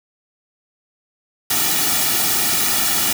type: noise with comb filter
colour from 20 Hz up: white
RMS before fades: -18 dBFS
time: 1.5-3.13 s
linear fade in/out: 5 ms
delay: 1.9 ms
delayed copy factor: -0.75
effects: none